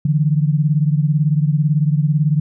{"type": "beating tone pair", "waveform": "sine", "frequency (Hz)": [146.83, 164.83], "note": ["D3", "E3"], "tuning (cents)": [0, 0], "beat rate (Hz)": 18, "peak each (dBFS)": [-14, -18], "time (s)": [0.05, 2.4], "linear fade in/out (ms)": 5, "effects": []}